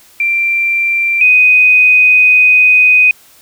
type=tone pair in turn; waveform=sine; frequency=2360 / 2498 Hz; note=D7 / D#7; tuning=+8 / +6 cents; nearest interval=minor second; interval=98 cents; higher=second; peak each=-10 / -4 dBFS; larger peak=second; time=0.2-1.21 / 1.21-3.11 s; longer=second; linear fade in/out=2 ms; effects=white hiss -44 dBFS RMS until 3.41 s